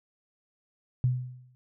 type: tone with exponential decay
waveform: sine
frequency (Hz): 125.8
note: B2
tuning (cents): +32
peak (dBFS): -19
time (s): 1.04-1.55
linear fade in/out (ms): 0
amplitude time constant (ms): 110
effects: none